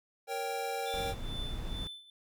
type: chord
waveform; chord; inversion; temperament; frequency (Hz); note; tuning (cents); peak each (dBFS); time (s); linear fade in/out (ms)
square; G diminished; first; equal; 466.2 / 554.4 / 784; Bb4 / Db5 / G5; 0 / 0 / 0; -39 / -41 / -37; 0.27-1.15; 50
type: tone with tremolo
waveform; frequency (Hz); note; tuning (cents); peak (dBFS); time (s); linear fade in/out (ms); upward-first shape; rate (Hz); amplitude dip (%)
triangle; 3520; A7; 0; -38; 0.86-2.1; 2; sine; 2.3; 85
type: noise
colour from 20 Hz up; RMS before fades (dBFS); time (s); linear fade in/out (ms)
brown; -38; 0.94-1.87; 0
effects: none